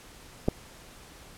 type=clicks; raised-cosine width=2 ms; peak=-23 / -9 dBFS; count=2; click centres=0.48 / 0.485 s; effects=pink hiss -50 dBFS RMS until 1.37 s + low-pass 12000 Hz 12 dB/octave